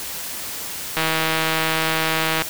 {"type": "click train", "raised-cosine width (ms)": 0.3, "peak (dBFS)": -4, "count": 233, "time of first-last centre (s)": [0.97, 2.42], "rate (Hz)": 160, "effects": ["white hiss -30 dBFS RMS until 2.49 s"]}